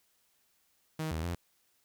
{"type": "tone with pitch steps", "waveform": "sawtooth", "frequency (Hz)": [157.7, 79.7, 86.4], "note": ["D#3", "D#2", "F2"], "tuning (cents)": [24, 42, -18], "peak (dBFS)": -29, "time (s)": [0.99, 1.35], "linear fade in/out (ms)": 5, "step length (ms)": 120, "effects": ["white hiss -72 dBFS RMS until 1.84 s"]}